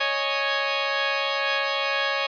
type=chord; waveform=10% pulse; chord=C# suspended second; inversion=none; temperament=equal; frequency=554.4 / 622.3 / 830.6 Hz; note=C#5 / D#5 / G#5; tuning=0 / 0 / 0 cents; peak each=-16 / -22 / -21 dBFS; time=0-2.27 s; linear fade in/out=10 ms; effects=resampled to 11025 Hz